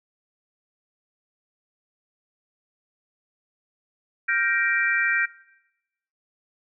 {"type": "chord", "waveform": "sine", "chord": "G minor seventh", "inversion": "third", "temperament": "equal with one note detuned", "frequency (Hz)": [1396.9, 1568, 1876.5, 2349], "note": ["F6", "G6", "Bb6", "D7"], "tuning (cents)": [0, 0, 11, 0], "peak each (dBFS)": [-29, -24, -25, -27], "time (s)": [4.28, 5.26], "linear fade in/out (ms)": 10, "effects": ["noise-tail reverb RT60 0.9 s tail -20 dB re dry"]}